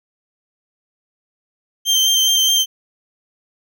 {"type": "tone with vibrato", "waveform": "30% pulse", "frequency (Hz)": 3145, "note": "G7", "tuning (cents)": 5, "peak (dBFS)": -10, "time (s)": [1.85, 2.66], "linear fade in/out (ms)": 50, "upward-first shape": "sine", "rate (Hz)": 4.8, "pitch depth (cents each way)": 17, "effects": []}